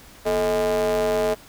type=ring-modulated tone; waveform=square; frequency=97.7 Hz; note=G2; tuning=5 cents flat; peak=-17 dBFS; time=0.25-1.35 s; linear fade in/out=20 ms; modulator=533 Hz; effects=pink hiss -47 dBFS RMS until 1.48 s